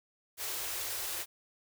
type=band-stop noise; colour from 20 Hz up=white; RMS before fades=-37 dBFS; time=0.37-1.26 s; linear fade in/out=50 ms; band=120 to 300 Hz; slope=96 dB/octave; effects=none